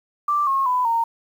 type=tone with pitch steps; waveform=sine; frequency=1174.7 / 1083.4 / 999.3 / 921.7 Hz; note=D6 / C#6 / B5 / A#5; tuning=0 / -40 / +20 / -20 cents; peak=-17 dBFS; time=0.28-1.04 s; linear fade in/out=5 ms; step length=190 ms; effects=8-bit